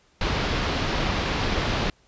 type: low-pass noise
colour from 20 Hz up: pink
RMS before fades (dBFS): -25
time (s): 0.21-1.9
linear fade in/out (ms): 2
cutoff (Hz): 4700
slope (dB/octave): 24
effects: pink hiss -61 dBFS RMS until 2.07 s + resampled to 16000 Hz